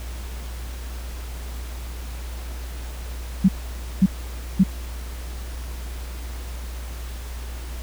sine tone bursts, 190 Hz, F#3, 46 cents sharp, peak -10 dBFS, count 3, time 3.44-4.638 s, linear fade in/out 10 ms, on 46 ms, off 530 ms, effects added 60 Hz sine -30 dBFS peak until 7.82 s + pink hiss -41 dBFS RMS until 7.82 s

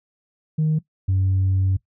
sine tone pair in turn, 155.6 / 94.98 Hz, D#3 / F#2, 0 / +46 cents, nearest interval major sixth, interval 854 cents, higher first, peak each -15 dBFS, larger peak neither, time 0.58-0.79 / 1.08-1.77 s, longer second, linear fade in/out 10 ms, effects noise-tail reverb RT60 0.1 s tail -18 dB re dry + tanh soft clip ceiling -14 dBFS

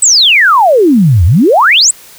sine exponential two-way sweep, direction down then up, 8372 to 77.78 to 8372 Hz, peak -3 dBFS, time 0.02-1.91 s, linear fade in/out 5 ms, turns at 1.25 s, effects white hiss -36 dBFS RMS until 2.18 s

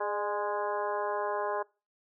harmonic tone with a mistuned harmonic, 207.2 Hz, G#3, 4 cents flat, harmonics 2 / 3 / 4 / 5 / 6 / 7 / 8, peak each -35 / -35 / -36 / -35 / -46 / -44 / -43 dBFS, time 0-1.63 s, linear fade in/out 10 ms, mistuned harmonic 3, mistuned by -42 cents, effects noise-tail reverb RT60 0.3 s tail -23 dB re dry

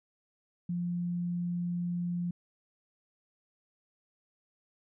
sine tone, 174.8 Hz, F3, 2 cents sharp, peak -30 dBFS, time 0.69-2.31 s, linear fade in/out 5 ms, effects none

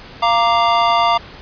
square chord, Bb major, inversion second, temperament equal with one note detuned, 692.8 / 932.3 / 1174.7 Hz, F5 / Bb5 / D6, -14 / 0 / 0 cents, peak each -17 dBFS, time 0.22-1.18 s, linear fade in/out 10 ms, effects pink hiss -37 dBFS RMS until 1.41 s + resampled to 11025 Hz

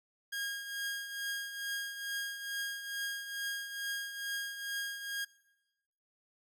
sawtooth tone with tremolo, 1628 Hz, G#6, 35 cents flat, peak -30 dBFS, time 0.32-5.25 s, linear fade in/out 10 ms, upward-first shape triangle, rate 2.3 Hz, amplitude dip 65%, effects noise-tail reverb RT60 1.0 s tail -22 dB re dry

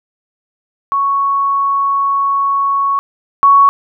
sine tone pair in turn, 1110 / 1114.8 Hz, C#6 / C#6, +2 / +9 cents, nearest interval unison, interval 7 cents, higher second, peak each -11 / -4 dBFS, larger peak second, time 0.92-2.99 / 3.43-3.69 s, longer first, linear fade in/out 0 ms, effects none

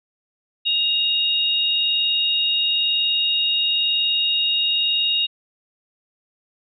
sine tone pair together, 2821 / 3762 Hz, F7 / A#7, +17 / +15 cents, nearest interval perfect fourth, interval 498 cents, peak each -20 dBFS, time 0.65-5.27 s, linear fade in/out 20 ms, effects none

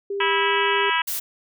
sine tone with pitch glide, 398.7 to 401.7 Hz, G4 to G4, +29 to +42 cents, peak -24 dBFS, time 0.1-0.9 s, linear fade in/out 5 ms, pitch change +13 cents, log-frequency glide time 0.39-0.49 s
harmonic tone, 326.5 Hz, E4, 17 cents flat, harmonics 3 / 4 / 5 / 6 / 7 / 8 / 9 / 10, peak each -23 / -29 / -26 / -28 / -30 / -28 / -28 / -32 dBFS, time 0.2-1.02 s, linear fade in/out 5 ms
blue noise, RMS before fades -27 dBFS, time 1.07-1.2 s, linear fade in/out 10 ms
effects none

